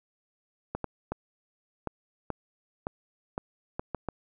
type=clicks; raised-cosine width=1 ms; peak=-17 dBFS; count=10; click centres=0.75 / 0.843 / 1.12 / 1.873 / 2.303 / 2.869 / 3.379 / 3.795 / 3.947 / 4.087 s; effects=none